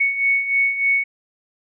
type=beating tone pair; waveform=sine; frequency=2217 / 2220.3 Hz; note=C#7 / C#7; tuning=0 / +2 cents; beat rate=3.3 Hz; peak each=-23 / -17 dBFS; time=0-1.04 s; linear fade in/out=10 ms; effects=none